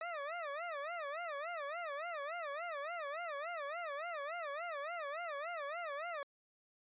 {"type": "tone with vibrato", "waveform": "20% pulse", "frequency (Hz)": 627, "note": "D#5", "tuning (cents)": 13, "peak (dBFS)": -35, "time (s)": [0.01, 6.23], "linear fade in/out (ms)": 2, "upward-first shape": "sine", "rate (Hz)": 3.5, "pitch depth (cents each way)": 200, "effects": ["resampled to 8000 Hz"]}